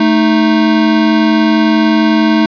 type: tone pair together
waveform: square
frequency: 220 / 311.1 Hz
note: A3 / D#4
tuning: 0 / 0 cents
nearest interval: tritone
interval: 600 cents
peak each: -11 dBFS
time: 0-2.46 s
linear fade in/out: 5 ms
effects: resampled to 11025 Hz + 7-bit